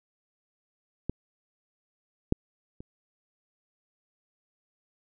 clicks, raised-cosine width 3 ms, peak -16 / -9 / -29 dBFS, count 3, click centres 1.096 / 2.324 / 2.805 s, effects none

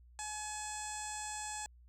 sawtooth tone with low-pass filter, 850 Hz, G#5, 40 cents sharp, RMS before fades -42 dBFS, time 0.19-1.66 s, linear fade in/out 0 ms, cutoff 7900 Hz, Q 8.8, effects added 60 Hz sine -57 dBFS peak until 1.88 s

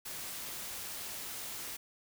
white noise, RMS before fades -42 dBFS, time 0.05-1.77 s, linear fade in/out 10 ms, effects none

